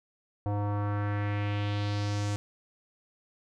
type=tone with low-pass filter sweep; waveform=square; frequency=102.8 Hz; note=G#2; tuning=17 cents flat; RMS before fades=-30 dBFS; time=0.46-2.36 s; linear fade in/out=0 ms; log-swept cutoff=770 to 7500 Hz; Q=2.1; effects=none